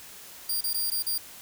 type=tone with dropouts; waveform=5% pulse; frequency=4780 Hz; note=D8; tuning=30 cents sharp; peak=-19 dBFS; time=0.49-1.18 s; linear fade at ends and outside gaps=5 ms; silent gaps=0.609-0.639 / 0.732-0.743 / 0.903-0.916 / 1.025-1.065 s; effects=white hiss -46 dBFS RMS until 1.41 s